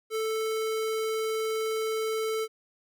square tone, 440.4 Hz, A4, 2 cents sharp, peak -28 dBFS, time 0.1-2.48 s, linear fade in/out 50 ms, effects none

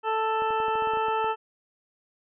harmonic tone, 440.9 Hz, A4, 4 cents sharp, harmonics 1 / 2 / 3 / 4 / 6 / 7, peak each -29 / -26 / -30 / -40 / -38 / -44 dBFS, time 0.03-1.36 s, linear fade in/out 50 ms
clicks, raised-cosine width 1 ms, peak -25 dBFS, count 11, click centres 0.421 / 0.506 / 0.602 / 0.683 / 0.755 / 0.823 / 0.873 / 0.936 / 0.972 / 1.084 / 1.244 s
effects none

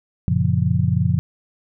sine chord, Gb major seventh, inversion none, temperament just, 92.5 / 115.62 / 138.75 / 173.43 Hz, Gb2 / Bb2 / Db3 / F3, 0 / -14 / +2 / -12 cents, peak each -21 dBFS, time 0.28-1.19 s, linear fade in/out 0 ms, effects none

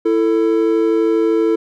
triangle tone pair together, 331.8 / 444.3 Hz, E4 / A4, +11 / +17 cents, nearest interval perfect fourth, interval 506 cents, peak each -13 dBFS, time 0.05-1.56 s, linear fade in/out 10 ms, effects none

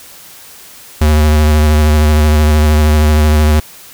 square tone with vibrato, 76.1 Hz, D#2, 38 cents flat, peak -7 dBFS, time 1.01-3.6 s, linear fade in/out 5 ms, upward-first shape sine, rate 13 Hz, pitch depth 28 cents each way, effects white hiss -36 dBFS RMS until 3.93 s

